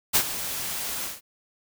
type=noise with ADSR envelope; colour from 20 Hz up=white; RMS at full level=-18 dBFS; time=0.13-1.21 s; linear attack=26 ms; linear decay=73 ms; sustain=-13 dB; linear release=170 ms; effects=none